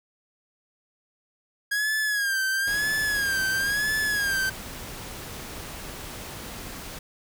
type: tone with vibrato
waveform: 45% pulse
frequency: 1640 Hz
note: G#6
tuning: 22 cents flat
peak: -23 dBFS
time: 1.71-4.5 s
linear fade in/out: 10 ms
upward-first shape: sine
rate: 1 Hz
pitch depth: 97 cents each way
type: noise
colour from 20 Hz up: pink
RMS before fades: -38 dBFS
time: 2.67-6.99 s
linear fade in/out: 5 ms
effects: none